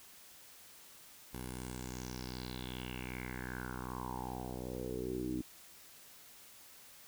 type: tone with low-pass filter sweep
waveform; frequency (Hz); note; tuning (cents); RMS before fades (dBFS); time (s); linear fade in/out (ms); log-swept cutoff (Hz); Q
10% pulse; 62.6; B1; +24; -42; 1.33-5.42; 10; 12000 to 290; 5.8
effects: white hiss -57 dBFS RMS until 7.07 s